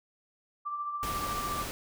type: tone with tremolo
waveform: sine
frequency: 1174.7 Hz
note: D6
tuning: in tune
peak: -30 dBFS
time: 0.65-1.65 s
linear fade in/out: 20 ms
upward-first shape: triangle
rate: 14 Hz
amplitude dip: 50%
type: noise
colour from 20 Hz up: pink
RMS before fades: -37 dBFS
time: 1.03-1.71 s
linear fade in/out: 0 ms
effects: none